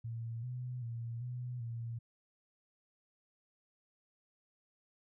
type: tone with pitch steps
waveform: sine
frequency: 115.1 / 124.8 / 116.5 / 123.6 / 116.3 Hz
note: A#2 / B2 / A#2 / B2 / A#2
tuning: -22 / +19 / -1 / +2 / -4 cents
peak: -38 dBFS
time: 0.04-1.99 s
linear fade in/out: 10 ms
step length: 390 ms
effects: none